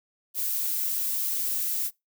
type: noise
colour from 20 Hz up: violet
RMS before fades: -28 dBFS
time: 0.34-1.91 s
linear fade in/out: 50 ms
effects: noise-tail reverb RT60 0.2 s tail -24 dB re dry